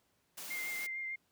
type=high-pass noise; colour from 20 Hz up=white; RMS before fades=-45 dBFS; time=0.37-0.87 s; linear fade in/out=10 ms; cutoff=150 Hz; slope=96 dB/octave
type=tone with vibrato; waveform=sine; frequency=2103 Hz; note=C7; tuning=8 cents sharp; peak=-37 dBFS; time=0.5-1.16 s; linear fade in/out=10 ms; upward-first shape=triangle; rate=6.6 Hz; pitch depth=23 cents each way
effects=pink hiss -75 dBFS RMS until 1.31 s + high-pass 80 Hz 12 dB/octave